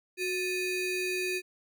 square ring-modulated tone, 1063 Hz, C6, 27 cents sharp, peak -27 dBFS, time 0.17-1.42 s, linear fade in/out 50 ms, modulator 1430 Hz, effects none

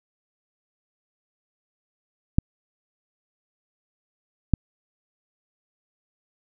clicks, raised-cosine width 5 ms, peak -4 dBFS, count 2, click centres 2.385 / 4.537 s, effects none

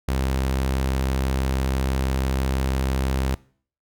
sawtooth tone, 66.1 Hz, C2, 18 cents sharp, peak -17 dBFS, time 0.08-3.35 s, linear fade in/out 5 ms, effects noise-tail reverb RT60 0.5 s tail -22 dB re dry

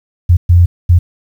sine tone bursts at uneven times, 87.31 Hz, F2, in tune, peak -3 dBFS, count 3, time 0.29-0.37 / 0.49-0.66 / 0.89-0.99 s, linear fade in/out 10 ms, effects 7-bit

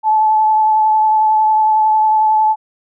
sine tone with vibrato, 866 Hz, A5, 28 cents flat, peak -9 dBFS, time 0.03-2.56 s, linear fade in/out 50 ms, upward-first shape triangle, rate 11 Hz, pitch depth 19 cents each way, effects none

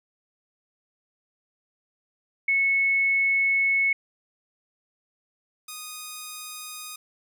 sine / 5% pulse tone pair in turn, 2200 / 1239.7 Hz, C#7 / D#6, -14 / -7 cents, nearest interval minor seventh, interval 993 cents, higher first, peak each -19 / -24 dBFS, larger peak first, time 2.48-3.93 / 5.68-6.96 s, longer first, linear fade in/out 5 ms, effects none

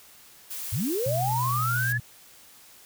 blue noise, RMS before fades -35 dBFS, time 0.5-1.93 s, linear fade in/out 10 ms
sine linear sweep, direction up, 75.5 to 1740 Hz, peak -25 dBFS, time 0.72-1.98 s, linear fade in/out 10 ms
sine tone with pitch glide, 123.47 to 121.21 Hz, B2 to B2, 0 to -32 cents, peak -27 dBFS, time 1.06-2 s, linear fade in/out 5 ms, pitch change -32 cents, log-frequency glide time 1.45-1.71 s
effects white hiss -52 dBFS RMS until 2.85 s

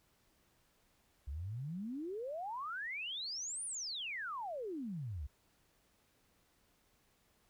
sine exponential two-way sweep, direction up then down, 64.1 to 9820 to 64.1 Hz, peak -39 dBFS, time 1.27-5.27 s, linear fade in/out 10 ms, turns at 3.65 s, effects pink hiss -73 dBFS RMS until 7.49 s

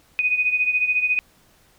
sine beating tone pair, 2489 / 2503 Hz, D#7 / D#7, 0 / +10 cents, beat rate 14 Hz, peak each -19 / -24 dBFS, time 0.19-1.19 s, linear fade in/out 0 ms, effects pink hiss -57 dBFS RMS until 1.78 s

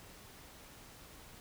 silence, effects pink hiss -55 dBFS RMS until 1.4 s

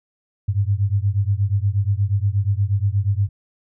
sine beating tone pair, 96.7 / 105.1 Hz, G2 / G#2, -23 / +21 cents, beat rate 8.4 Hz, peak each -19 / -20 dBFS, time 0.48-3.29 s, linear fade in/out 10 ms, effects none

